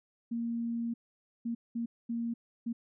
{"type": "tone bursts at uneven times", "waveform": "sine", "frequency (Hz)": 233.1, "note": "A#3", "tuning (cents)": 0, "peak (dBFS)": -31, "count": 5, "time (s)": [[0.31, 0.94], [1.45, 1.55], [1.75, 1.86], [2.09, 2.34], [2.66, 2.73]], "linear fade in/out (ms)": 10, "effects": []}